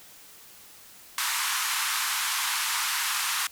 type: band-pass noise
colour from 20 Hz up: pink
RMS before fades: -28 dBFS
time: 1.18-3.47 s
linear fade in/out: 2 ms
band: 940 to 14000 Hz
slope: 48 dB/octave
effects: white hiss -50 dBFS RMS until 3.51 s